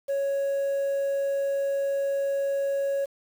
sine tone, 554.4 Hz, C#5, in tune, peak -21 dBFS, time 0.08-3.06 s, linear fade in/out 20 ms, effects tanh soft clip ceiling -23 dBFS + 8-bit

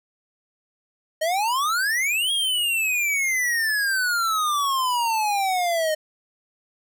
square exponential two-way sweep, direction up then down, 612 to 3305 to 612 Hz, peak -21 dBFS, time 1.21-5.95 s, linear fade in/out 10 ms, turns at 2.32 s, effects none

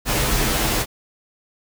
pink noise with comb filter, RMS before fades -20 dBFS, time 0.05-0.86 s, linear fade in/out 50 ms, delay 11 ms, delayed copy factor -1, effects none

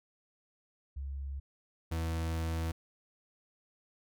sine / 40% pulse tone pair in turn, 68.7 / 81.7 Hz, C#2 / E2, -15 / -15 cents, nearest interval minor third, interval 300 cents, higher second, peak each -36 / -31 dBFS, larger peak second, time 0.96-1.4 / 1.91-2.72 s, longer second, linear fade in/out 10 ms, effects none

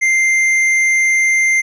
triangle tone with hard clipping, 2093 Hz, C7, in tune, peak -12 dBFS, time 0.01-1.62 s, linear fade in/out 20 ms, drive 10 dB, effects none

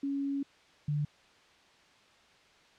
sine tone pair in turn, 278.5 / 147.53 Hz, C#4 / D3, +8 / +8 cents, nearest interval major seventh, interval 1100 cents, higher first, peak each -30 / -28 dBFS, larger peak second, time 0.03-0.43 / 0.88-1.05 s, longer first, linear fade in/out 5 ms, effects white hiss -61 dBFS RMS until 2.78 s + low-pass 4000 Hz 12 dB/octave

